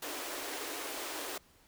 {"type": "high-pass noise", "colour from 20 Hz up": "pink", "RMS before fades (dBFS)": -40, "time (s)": [0.02, 1.38], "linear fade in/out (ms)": 5, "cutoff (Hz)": 270, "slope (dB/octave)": 96, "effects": ["pink hiss -64 dBFS RMS until 1.67 s"]}